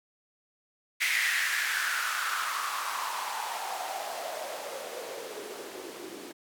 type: noise with band-pass filter sweep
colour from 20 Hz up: blue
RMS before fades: -33 dBFS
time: 1-6.33 s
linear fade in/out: 20 ms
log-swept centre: 2100 to 310 Hz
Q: 4.8
effects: none